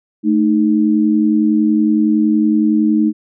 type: tone pair together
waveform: sine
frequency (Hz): 219.1 / 309.9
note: A3 / D#4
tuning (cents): -7 / -7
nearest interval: tritone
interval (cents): 600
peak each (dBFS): -13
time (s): 0.23-3.13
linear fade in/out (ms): 50
effects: none